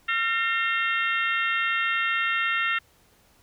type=harmonic tone with a mistuned harmonic; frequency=456.1 Hz; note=A#4; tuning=38 cents flat; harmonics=3 / 4 / 5 / 6 / 7 / 8; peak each=-27 / -27 / -31 / -29 / -36 / -38 dBFS; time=0.08-2.79 s; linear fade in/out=10 ms; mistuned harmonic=5; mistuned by=-120 cents; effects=pink hiss -60 dBFS RMS until 3.42 s